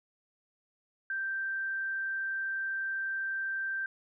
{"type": "tone", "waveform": "sine", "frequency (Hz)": 1568, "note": "G6", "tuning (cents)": 0, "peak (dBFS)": -31, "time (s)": [1.1, 3.86], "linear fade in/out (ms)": 2, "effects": []}